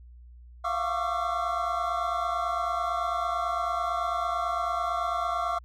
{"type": "tone cluster", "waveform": "triangle", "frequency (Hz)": [681, 710, 1108, 1183, 1353], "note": ["F5", "F5", "C#6", "D6", "E6"], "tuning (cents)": [-44, 28, -1, 12, 45], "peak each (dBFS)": -31, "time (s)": [0.64, 5.59], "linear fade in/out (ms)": 10, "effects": ["added 60 Hz sine -46 dBFS peak until 5.64 s"]}